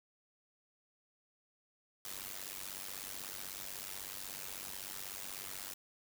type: noise with amplitude modulation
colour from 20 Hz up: white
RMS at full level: -41 dBFS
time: 2.05-5.74 s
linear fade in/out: 2 ms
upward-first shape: sine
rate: 96.2 Hz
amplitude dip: 90%
effects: none